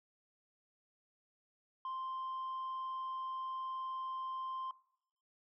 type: tone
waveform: sine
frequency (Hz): 1046.5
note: C6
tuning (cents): 0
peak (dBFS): -36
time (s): 1.85-4.71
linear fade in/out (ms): 2
effects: noise-tail reverb RT60 0.7 s tail -21 dB re dry + tanh soft clip ceiling -37 dBFS